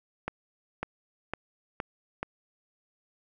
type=accelerating click train; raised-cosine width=0.5 ms; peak=-16 dBFS; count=5; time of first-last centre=0.28-2.23 s; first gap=550 ms; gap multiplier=0.92; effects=none